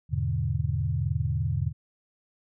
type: chord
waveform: sine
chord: E dominant seventh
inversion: none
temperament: equal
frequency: 82.41 / 103.83 / 123.47 / 146.83 Hz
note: E2 / G#2 / B2 / D3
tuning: 0 / 0 / 0 / 0 cents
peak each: -30 dBFS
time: 0.09-1.73 s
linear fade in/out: 50 ms
effects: none